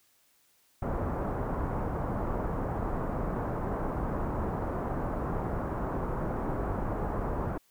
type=low-pass noise; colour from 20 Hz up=pink; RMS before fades=-32 dBFS; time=0.82-7.58 s; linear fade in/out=5 ms; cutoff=1200 Hz; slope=24 dB/octave; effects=white hiss -67 dBFS RMS until 7.7 s